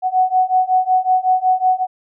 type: beating tone pair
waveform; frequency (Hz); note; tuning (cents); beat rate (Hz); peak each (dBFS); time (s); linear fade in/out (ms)
sine; 740 / 745.4; F#5 / F#5; 0 / +13; 5.4; -16 / -15; 0.02-1.87; 50
effects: none